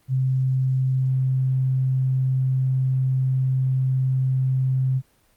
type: tone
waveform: sine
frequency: 130.81 Hz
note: C3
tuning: in tune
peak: -18 dBFS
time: 0.08-5.02 s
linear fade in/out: 50 ms
effects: pink hiss -61 dBFS RMS until 5.36 s + Opus 24 kbps